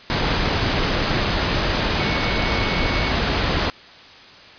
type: tone in noise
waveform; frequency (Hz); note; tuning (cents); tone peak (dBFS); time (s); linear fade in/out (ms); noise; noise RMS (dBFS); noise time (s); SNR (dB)
sine; 2217; C#7; 0; -28; 2-3.12; 0; pink; -20; 0.1-3.7; -11
effects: white hiss -43 dBFS RMS until 4.58 s + resampled to 11025 Hz